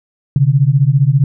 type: beating tone pair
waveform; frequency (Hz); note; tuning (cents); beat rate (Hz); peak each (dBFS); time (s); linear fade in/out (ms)
sine; 130.81 / 145.81; C3 / D3; 0 / -12; 15; -11 / -11; 0.36-1.24; 2
effects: none